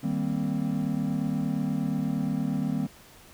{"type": "chord", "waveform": "triangle", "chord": "C minor seventh", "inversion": "first", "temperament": "equal", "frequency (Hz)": [155.56, 196, 233.1, 261.6], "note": ["Eb3", "G3", "Bb3", "C4"], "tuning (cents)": [0, 0, 0, 0], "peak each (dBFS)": -29, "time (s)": [0.03, 2.87], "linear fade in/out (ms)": 10, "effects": ["pink hiss -52 dBFS RMS until 3.33 s"]}